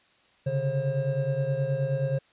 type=tone cluster; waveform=triangle; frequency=134.5 / 144 / 536 Hz; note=C3 / D3 / C5; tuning=+48 / -34 / +42 cents; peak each=-27 dBFS; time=0.46-2.19 s; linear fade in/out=10 ms; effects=white hiss -62 dBFS RMS until 2.32 s + resampled to 8000 Hz